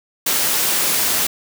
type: high-pass noise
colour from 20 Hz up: white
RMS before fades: -18 dBFS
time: 0.26-1.27 s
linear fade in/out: 5 ms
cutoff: 130 Hz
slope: 12 dB/octave
effects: none